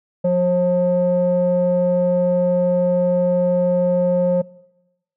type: tone with low-pass filter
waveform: square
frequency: 178.7 Hz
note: F3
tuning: 40 cents sharp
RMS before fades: -17 dBFS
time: 0.24-4.42 s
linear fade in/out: 10 ms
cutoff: 590 Hz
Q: 8.5
effects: noise-tail reverb RT60 1.0 s tail -23 dB re dry